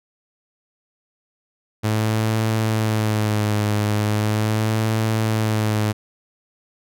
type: tone with vibrato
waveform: sawtooth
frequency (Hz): 107.7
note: A2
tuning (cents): -37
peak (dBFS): -14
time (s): 1.83-5.93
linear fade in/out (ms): 20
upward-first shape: sine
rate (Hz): 0.39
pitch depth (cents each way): 46
effects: none